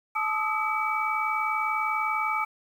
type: tone cluster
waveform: sine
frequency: 868 / 1235 / 1295 / 2290 Hz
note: A5 / D#6 / E6 / D7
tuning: -24 / -13 / -31 / -44 cents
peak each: -30 dBFS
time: 0.15-2.45 s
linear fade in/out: 10 ms
effects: 9-bit